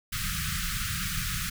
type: band-stop noise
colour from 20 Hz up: pink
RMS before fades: -31 dBFS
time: 0.12-1.5 s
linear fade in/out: 10 ms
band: 200 to 1200 Hz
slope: 96 dB/octave
effects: none